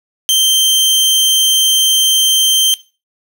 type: tone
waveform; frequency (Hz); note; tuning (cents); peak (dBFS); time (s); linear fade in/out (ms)
sawtooth; 3136; G7; 0; -6; 0.29-2.74; 0
effects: noise-tail reverb RT60 0.3 s tail -17 dB re dry